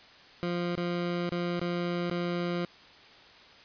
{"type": "tone with dropouts", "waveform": "20% pulse", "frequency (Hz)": 174.61, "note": "F3", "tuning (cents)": 0, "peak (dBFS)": -24, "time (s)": [0.43, 2.65], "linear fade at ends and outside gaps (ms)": 0, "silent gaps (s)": [[0.753, 0.775], [1.293, 1.319], [1.594, 1.615], [2.098, 2.112]], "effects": ["white hiss -53 dBFS RMS until 3.64 s", "resampled to 11025 Hz"]}